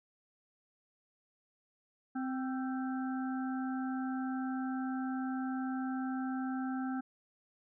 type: harmonic tone with a mistuned harmonic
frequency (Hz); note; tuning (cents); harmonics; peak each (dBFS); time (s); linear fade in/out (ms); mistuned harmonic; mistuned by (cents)
260.1; C4; -10; 1 / 3 / 5 / 6; -34 / -43 / -47 / -48; 2.15-7.01; 10; 5; +43
effects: none